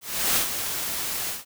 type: noise with ADSR envelope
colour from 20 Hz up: white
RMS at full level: -21 dBFS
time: 0.01-1.45 s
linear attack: 350 ms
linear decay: 110 ms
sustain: -8 dB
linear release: 160 ms
effects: none